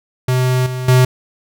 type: tone with level steps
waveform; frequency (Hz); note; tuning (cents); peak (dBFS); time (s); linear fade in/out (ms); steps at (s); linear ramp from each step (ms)
square; 127.5; C3; -44; -13 / -21 / -8; 0.28-1.05; 5; 0.66 / 0.88; 5
effects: none